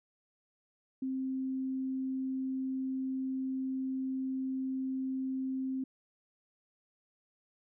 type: tone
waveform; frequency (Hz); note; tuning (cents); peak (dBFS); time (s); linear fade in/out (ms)
sine; 263; C4; +9; -32; 1.02-5.84; 5
effects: none